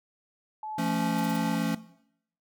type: tone with pitch glide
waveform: sine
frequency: 862 to 868.5 Hz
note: A5 to A5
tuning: -36 to -23 cents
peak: -34 dBFS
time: 0.63-1.55 s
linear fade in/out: 2 ms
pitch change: +13 cents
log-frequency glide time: 1.23-1.33 s
type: chord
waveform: square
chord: F augmented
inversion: none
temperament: equal with one note detuned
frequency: 171.12 / 220 / 277.2 Hz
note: F3 / A3 / C#4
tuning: -35 / 0 / 0 cents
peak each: -32 dBFS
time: 0.78-1.75 s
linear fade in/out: 5 ms
type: noise bursts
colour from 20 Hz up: blue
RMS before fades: -42 dBFS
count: 4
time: 1.18-1.369 s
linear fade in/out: 5 ms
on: 24 ms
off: 31 ms
effects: noise-tail reverb RT60 0.7 s tail -17 dB re dry